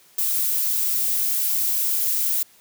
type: noise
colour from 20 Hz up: violet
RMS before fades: -22 dBFS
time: 0.18-2.43 s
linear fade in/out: 5 ms
effects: white hiss -54 dBFS RMS until 2.6 s + high-pass 80 Hz 12 dB/octave